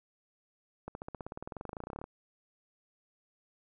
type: accelerating click train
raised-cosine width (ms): 1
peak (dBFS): -26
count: 27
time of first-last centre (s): 0.88-2.041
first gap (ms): 71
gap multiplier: 0.96
effects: none